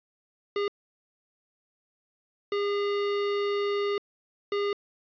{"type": "tone bursts at uneven times", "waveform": "square", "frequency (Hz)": 406.2, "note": "G#4", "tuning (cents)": -38, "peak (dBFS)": -26, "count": 3, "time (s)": [[0.56, 0.68], [2.52, 3.98], [4.52, 4.73]], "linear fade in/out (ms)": 2, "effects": ["resampled to 11025 Hz", "11-bit"]}